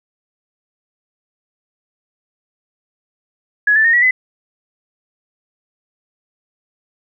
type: tone with pitch steps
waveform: sine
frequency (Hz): 1682 / 1760.5 / 1842.7 / 1928.8 / 2019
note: G#6 / A6 / A#6 / B6 / B6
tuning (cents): +22 / 0 / -21 / -41 / +38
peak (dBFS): -9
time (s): 3.67-4.11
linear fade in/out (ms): 5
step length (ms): 88
effects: none